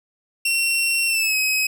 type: tone with pitch glide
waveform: sawtooth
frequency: 2725 to 2543 Hz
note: F7 to D#7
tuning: -43 to +37 cents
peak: -15 dBFS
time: 0.45-1.67 s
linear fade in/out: 5 ms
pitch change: -120 cents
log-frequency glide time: 1.07-1.36 s
effects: none